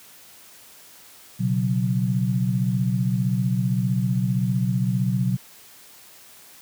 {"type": "chord", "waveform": "sine", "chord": "B suspended second", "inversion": "none", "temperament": "just", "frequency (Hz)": [123.47, 138.9, 185.21], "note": ["B2", "C#3", "F#3"], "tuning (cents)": [0, 4, 2], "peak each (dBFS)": [-22, -26, -23], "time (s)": [1.39, 5.37], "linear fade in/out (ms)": 20, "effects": ["white hiss -48 dBFS RMS until 6.61 s", "high-pass 80 Hz 12 dB/octave"]}